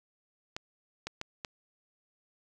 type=clicks; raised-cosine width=0.2 ms; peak=-19 dBFS; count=4; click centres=0.565 / 1.07 / 1.214 / 1.448 s; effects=none